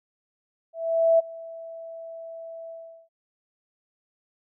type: tone with ADSR envelope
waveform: sine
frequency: 659.3 Hz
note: E5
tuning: in tune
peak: -14 dBFS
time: 0.73-3.09 s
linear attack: 460 ms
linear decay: 17 ms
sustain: -22 dB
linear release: 390 ms
effects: none